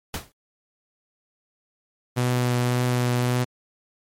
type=noise with exponential decay; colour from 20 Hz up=pink; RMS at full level=-25 dBFS; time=0.14-0.32 s; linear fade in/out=2 ms; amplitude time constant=38 ms
type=tone with vibrato; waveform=sawtooth; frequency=123.5 Hz; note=B2; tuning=in tune; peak=-16 dBFS; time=2.16-3.45 s; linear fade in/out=20 ms; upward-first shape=triangle; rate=1.8 Hz; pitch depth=13 cents each way
effects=MP3 64 kbps